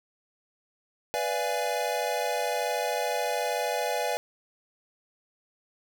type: chord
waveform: square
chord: B diminished seventh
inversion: none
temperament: equal with one note detuned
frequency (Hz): 493.9 / 587.3 / 686.1 / 830.6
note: B4 / D5 / F5 / Ab5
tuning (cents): 0 / 0 / -31 / 0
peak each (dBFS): -33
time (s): 1.14-4.17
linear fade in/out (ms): 0
effects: none